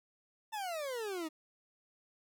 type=exponential sweep; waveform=40% pulse; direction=down; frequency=899 to 304.5 Hz; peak=-36 dBFS; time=0.52-1.29 s; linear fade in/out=20 ms; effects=none